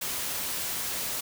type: noise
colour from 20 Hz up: white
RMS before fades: -32 dBFS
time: 0.01-1.21 s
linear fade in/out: 10 ms
effects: none